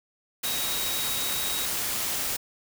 sine tone in noise, 3800 Hz, A#7, 33 cents sharp, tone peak -33 dBFS, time 0.44-1.66 s, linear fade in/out 10 ms, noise white, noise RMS -29 dBFS, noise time 0.43-2.37 s, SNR -7 dB, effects none

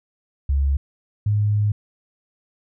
sine tone pair in turn, 69.3 / 104.46 Hz, C#2 / G#2, 0 / +11 cents, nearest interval perfect fifth, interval 711 cents, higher second, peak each -16 dBFS, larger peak neither, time 0.49-0.77 / 1.26-1.72 s, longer second, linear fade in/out 5 ms, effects none

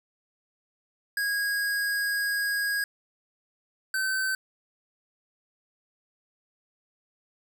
square tone pair in turn, 1644 / 1537.4 Hz, G#6 / G6, -18 / -34 cents, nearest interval minor second, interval 116 cents, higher first, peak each -26 dBFS, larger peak neither, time 1.17-2.84 / 3.94-4.35 s, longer first, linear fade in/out 2 ms, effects none

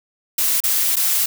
blue noise with dropouts, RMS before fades -18 dBFS, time 0.38-1.26 s, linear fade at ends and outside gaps 5 ms, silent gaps 0.604-0.637 / 0.958-0.966 s, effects none

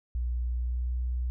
sine tone with pitch glide, 60.4 to 61.6 Hz, B1 to B1, -38 to -4 cents, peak -27 dBFS, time 0.15-1.3 s, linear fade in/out 0 ms, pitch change +34 cents, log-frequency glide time 0.48-0.93 s, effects none

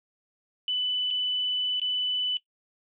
sine tone with dropouts, 2992 Hz, F#7, 19 cents sharp, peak -25 dBFS, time 0.68-2.37 s, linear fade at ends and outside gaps 1 ms, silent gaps 1.105-1.109 / 1.798-1.816 s, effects noise-tail reverb RT60 0.1 s tail -17 dB re dry

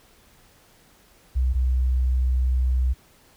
sine tone pair in turn, 63.7 / 63.41 Hz, C2 / B1, -46 / +46 cents, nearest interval unison, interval 8 cents, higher first, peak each -18 dBFS, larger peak neither, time 1.35-1.54 / 1.54-2.94 s, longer second, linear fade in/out 20 ms, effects pink hiss -56 dBFS RMS until 3.36 s

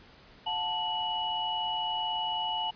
sine tone cluster, 723 / 881 / 2931 Hz, F#5 / A5 / F#7, -40 / +2 / -17 cents, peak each -38 / -32 / -32 dBFS, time 0.46-2.71 s, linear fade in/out 10 ms, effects pink hiss -55 dBFS RMS until 2.75 s + resampled to 11025 Hz

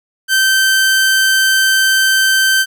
sawtooth tone, 1551 Hz, G6, 19 cents flat, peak -6 dBFS, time 0.28-2.66 s, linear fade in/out 50 ms, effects none

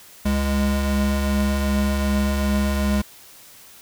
square tone pair together, 69.3 / 205.3 Hz, C#2 / G#3, 0 / -20 cents, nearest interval octave + perfect fifth, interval 1880 cents, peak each -22 dBFS, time 0.25-3.02 s, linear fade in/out 10 ms, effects white hiss -46 dBFS RMS until 3.81 s

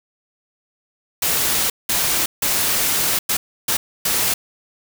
white noise bursts at uneven times, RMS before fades -19 dBFS, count 6, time 1.22-1.7 / 1.89-2.26 / 2.42-3.19 / 3.29-3.37 / 3.68-3.77 / 4.05-4.34 s, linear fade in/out 5 ms, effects none

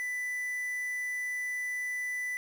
triangle tone with quantisation, 1989 Hz, B6, 12 cents sharp, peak -30 dBFS, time 0-2.37 s, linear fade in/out 0 ms, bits 8, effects none

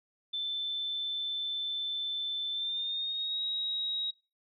sine tone with pitch glide, 3532 to 3807 Hz, A7 to A#7, +6 to +36 cents, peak -31 dBFS, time 0.33-4.11 s, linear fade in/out 10 ms, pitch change +130 cents, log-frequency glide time 2.52-3.41 s, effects noise-tail reverb RT60 0.3 s tail -22 dB re dry

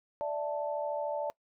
sine chord, D suspended second, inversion none, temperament just, 587.3 / 660.7 / 881 Hz, D5 / E5 / A5, 0 / +4 / +2 cents, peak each -33 / -38 / -37 dBFS, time 0.21-1.3 s, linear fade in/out 0 ms, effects noise-tail reverb RT60 0.1 s tail -23 dB re dry

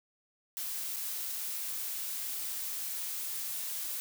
blue noise with dropouts, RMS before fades -37 dBFS, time 0.57-4 s, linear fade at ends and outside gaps 0 ms, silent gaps 0.961-0.966 s, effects none

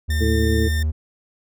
triangle tone with pitch glide, 76.4 to 77.29 Hz, D#2 to D#2, -31 to -11 cents, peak -16 dBFS, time 0.08-0.92 s, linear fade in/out 20 ms, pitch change +20 cents, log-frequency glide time 0.29-0.54 s
sawtooth tone, 1805 Hz, A6, 44 cents sharp, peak -24 dBFS, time 0.1-0.83 s, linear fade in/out 5 ms
harmonic tone, 110.5 Hz, A2, 8 cents sharp, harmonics 1 / 2 / 3 / 4, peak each -24 / -24 / -24 / -24 dBFS, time 0.2-0.69 s, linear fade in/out 20 ms
effects none

